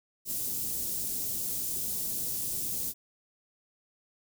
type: band-stop noise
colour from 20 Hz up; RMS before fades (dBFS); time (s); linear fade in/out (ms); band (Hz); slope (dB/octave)
white; -33; 0.25-2.94; 50; 320 to 7200; 12
effects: none